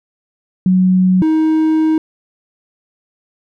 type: tone pair in turn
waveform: sine / triangle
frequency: 185 / 315.4 Hz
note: F#3 / D#4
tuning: 0 / +24 cents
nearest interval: major sixth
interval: 924 cents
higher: second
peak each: -8 dBFS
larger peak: neither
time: 0.66-1.22 / 1.22-1.98 s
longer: second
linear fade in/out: 2 ms
effects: none